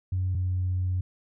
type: tone pair in turn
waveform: sine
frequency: 92.5 / 91.54 Hz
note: F#2 / F#2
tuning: 0 / -18 cents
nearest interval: unison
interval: 18 cents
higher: first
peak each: -23 dBFS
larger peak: neither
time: 0.12-0.35 / 0.35-1.01 s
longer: second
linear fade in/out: 5 ms
effects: tanh soft clip ceiling -20 dBFS